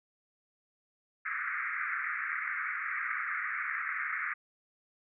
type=band-pass noise; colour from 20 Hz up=white; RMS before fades=-35 dBFS; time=1.25-4.34 s; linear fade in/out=10 ms; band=1200 to 2200 Hz; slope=96 dB/octave; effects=none